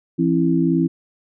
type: tone cluster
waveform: sine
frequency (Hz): 168.8 / 267.3 / 330.3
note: E3 / C4 / E4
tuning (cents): +41 / +37 / +4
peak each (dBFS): -19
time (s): 0.18-0.88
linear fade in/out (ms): 20
effects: none